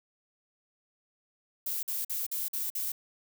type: noise bursts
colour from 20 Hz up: violet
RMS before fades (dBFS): -33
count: 6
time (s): 1.66-2.92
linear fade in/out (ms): 5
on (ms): 170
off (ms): 48
effects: none